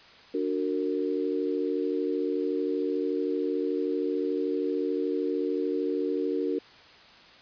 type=chord; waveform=sine; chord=D augmented; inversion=none; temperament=just; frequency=293.7 / 367.1 / 458.9 Hz; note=D4 / F#4 / A#4; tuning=0 / -14 / -27 cents; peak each=-30 dBFS; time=0.34-6.59 s; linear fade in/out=5 ms; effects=white hiss -52 dBFS RMS until 7.41 s + resampled to 11025 Hz